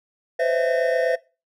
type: tone cluster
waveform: triangle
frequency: 508 / 536 / 624 / 664 / 1824 Hz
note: B4 / C5 / D#5 / E5 / A#6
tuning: +49 / +42 / +5 / +12 / -38 cents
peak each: -20 / -25 / -29 / -20 / -27 dBFS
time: 0.39-1.16 s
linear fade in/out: 10 ms
effects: noise-tail reverb RT60 0.3 s tail -21 dB re dry